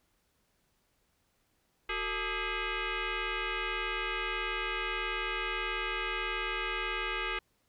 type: tone with frequency modulation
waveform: sine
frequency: 453.2 Hz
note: A#4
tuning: 49 cents flat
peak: -31 dBFS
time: 1.89-7.39 s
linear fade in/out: 5 ms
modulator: 414 Hz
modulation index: 6.3
effects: pink hiss -74 dBFS RMS until 7.68 s